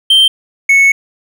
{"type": "tone pair in turn", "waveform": "triangle", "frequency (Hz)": [3136, 2207], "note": ["G7", "C#7"], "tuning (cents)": [0, -8], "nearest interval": "tritone", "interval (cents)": 608, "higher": "first", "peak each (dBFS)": -3, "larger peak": "neither", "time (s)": [[0.1, 0.28], [0.69, 0.92]], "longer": "second", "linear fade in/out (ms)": 5, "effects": []}